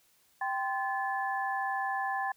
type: tone cluster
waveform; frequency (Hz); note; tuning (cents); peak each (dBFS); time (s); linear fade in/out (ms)
sine; 784 / 1037 / 1731; G5 / C6 / A6; 0 / -16 / -29; -32 / -36 / -35; 0.41-2.32; 5
effects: white hiss -67 dBFS RMS until 2.36 s